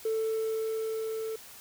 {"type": "tone with level ramp", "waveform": "triangle", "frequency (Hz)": 442.9, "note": "A4", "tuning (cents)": 11, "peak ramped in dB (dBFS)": [-23, -30], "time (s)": [0.05, 1.36], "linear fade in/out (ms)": 5, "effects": ["tanh soft clip ceiling -23 dBFS", "white hiss -49 dBFS RMS until 1.6 s"]}